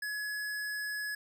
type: tone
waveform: square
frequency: 1692 Hz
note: G#6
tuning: 32 cents sharp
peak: -35 dBFS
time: 0.02-1.15 s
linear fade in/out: 5 ms
effects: none